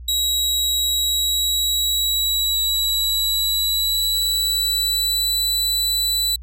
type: tone with pitch glide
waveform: sawtooth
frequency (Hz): 3855 to 3968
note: B7 to B7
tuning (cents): -43 to +7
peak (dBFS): -15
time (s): 0.08-6.36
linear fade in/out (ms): 5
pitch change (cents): +50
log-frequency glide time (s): 0.8-5.31
effects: added 60 Hz sine -33 dBFS peak until 6.42 s